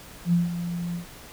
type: tone with ADSR envelope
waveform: sine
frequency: 172.9 Hz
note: F3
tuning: 17 cents flat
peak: -16 dBFS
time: 0.25-1.06 s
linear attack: 77 ms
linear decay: 160 ms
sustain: -11 dB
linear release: 110 ms
effects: pink hiss -45 dBFS RMS until 1.32 s